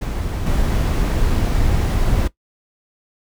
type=noise with level steps; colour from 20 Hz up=brown; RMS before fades=-22 / -17 dBFS; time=0.01-2.28 s; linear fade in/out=10 ms; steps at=0.46 s; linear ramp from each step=5 ms; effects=noise-tail reverb RT60 0.1 s tail -18 dB re dry